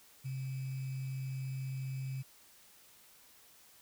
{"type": "tone with sample-and-hold", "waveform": "sine", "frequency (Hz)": 132.5, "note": "C3", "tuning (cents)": 22, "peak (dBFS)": -36, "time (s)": [0.24, 2.23], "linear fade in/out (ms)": 20, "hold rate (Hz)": 2450, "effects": ["white hiss -61 dBFS RMS until 3.81 s"]}